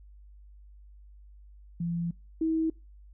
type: tone pair in turn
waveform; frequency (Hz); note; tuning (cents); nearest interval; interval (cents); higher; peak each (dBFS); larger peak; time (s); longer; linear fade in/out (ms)
sine; 170.4 / 321.7; F3 / E4; -42 / -42; major seventh; 1100; second; -28 / -24; second; 1.8-2.11 / 2.41-2.7; first; 5
effects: noise-tail reverb RT60 0.3 s tail -26 dB re dry + added 50 Hz sine -49 dBFS peak until 3.13 s